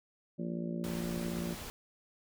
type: harmonic tone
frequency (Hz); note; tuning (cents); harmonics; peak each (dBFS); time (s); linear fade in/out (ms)
57.6; A#1; -20; 3 / 4 / 5 / 6 / 7 / 8 / 9 / 10; -37 / -39 / -51 / -42 / -52 / -55 / -56 / -47; 0.38-1.55; 20
type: noise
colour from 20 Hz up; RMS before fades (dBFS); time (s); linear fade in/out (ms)
pink; -44; 0.84-1.7; 0
effects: none